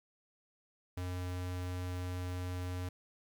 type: tone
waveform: square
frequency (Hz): 90.3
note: F#2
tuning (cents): -42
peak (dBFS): -37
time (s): 0.97-2.89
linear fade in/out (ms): 5
effects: 11-bit